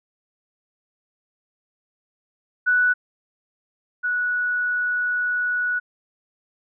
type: tone pair in turn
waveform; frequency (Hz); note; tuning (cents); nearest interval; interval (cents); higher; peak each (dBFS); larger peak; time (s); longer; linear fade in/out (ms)
sine; 1480 / 1469.8; F#6 / F#6; 0 / -12; unison; 12; first; -15 / -20; first; 2.66-2.94 / 4.03-5.8; second; 20
effects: none